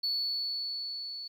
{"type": "tone with level ramp", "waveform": "sine", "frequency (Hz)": 4435, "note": "C#8", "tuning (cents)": 0, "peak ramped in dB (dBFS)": [-26, -38], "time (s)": [0.03, 1.28], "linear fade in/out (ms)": 10, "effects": ["tanh soft clip ceiling -25 dBFS", "11-bit"]}